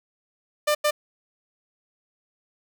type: tone bursts at uneven times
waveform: sawtooth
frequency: 597 Hz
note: D5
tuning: 28 cents sharp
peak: -15 dBFS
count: 2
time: 0.67-0.75 / 0.84-0.91 s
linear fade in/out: 10 ms
effects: none